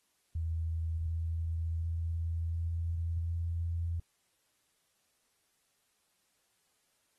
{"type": "tone with pitch steps", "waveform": "sine", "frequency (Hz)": [81.6, 82.26, 82.93, 83.6, 84.28], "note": ["E2", "E2", "E2", "E2", "E2"], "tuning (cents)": [-17, -3, 11, 25, 39], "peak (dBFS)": -31, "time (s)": [0.35, 4], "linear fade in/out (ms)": 5, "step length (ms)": 730, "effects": ["white hiss -75 dBFS RMS until 7.18 s", "AAC 32 kbps"]}